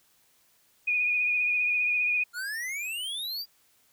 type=tone with vibrato; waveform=sine; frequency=2462 Hz; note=D#7; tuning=19 cents flat; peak=-23 dBFS; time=0.87-2.24 s; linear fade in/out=10 ms; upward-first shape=triangle; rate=15 Hz; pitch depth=34 cents each way
type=exponential sweep; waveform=square; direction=up; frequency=1396.9 to 4860 Hz; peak=-32 dBFS; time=2.33-3.46 s; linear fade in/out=50 ms
effects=white hiss -65 dBFS RMS until 3.92 s